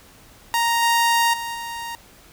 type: tone with level steps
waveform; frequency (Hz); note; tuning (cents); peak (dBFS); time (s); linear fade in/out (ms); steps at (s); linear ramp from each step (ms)
sawtooth; 932.3; A#5; 0; -14 / -12 / -23 / -25; 0.54-1.95; 0; 0.82 / 1.33 / 1.54; 10
effects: pink hiss -49 dBFS RMS until 2.32 s